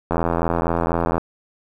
click train, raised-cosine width 1 ms, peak -6 dBFS, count 91, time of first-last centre 0.11-1.18 s, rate 84.1 Hz, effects 8-bit

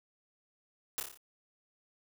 white noise with echo, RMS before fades -34 dBFS, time 0.98-1 s, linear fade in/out 0 ms, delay 29 ms, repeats 6, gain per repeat -4 dB, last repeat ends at 1.174 s, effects none

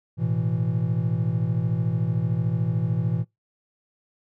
triangle chord, A suspended second, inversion none, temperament equal, 110 / 123.47 / 164.81 Hz, A2 / B2 / E3, 0 / 0 / 0 cents, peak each -24 dBFS, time 0.17-3.25 s, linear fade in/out 50 ms, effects noise-tail reverb RT60 0.2 s tail -26 dB re dry

